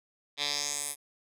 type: tone with band-pass filter sweep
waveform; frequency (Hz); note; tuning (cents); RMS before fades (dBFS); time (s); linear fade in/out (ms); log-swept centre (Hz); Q
10% pulse; 144.8; D3; -24; -33; 0.37-0.96; 50; 3600 to 11000; 2.8
effects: none